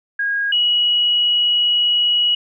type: tone pair in turn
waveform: sine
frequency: 1636 / 2915 Hz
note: G#6 / F#7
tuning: -26 / -26 cents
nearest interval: minor seventh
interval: 1000 cents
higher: second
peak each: -17 / -13 dBFS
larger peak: second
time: 0.19-0.52 / 0.52-2.35 s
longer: second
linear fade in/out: 5 ms
effects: none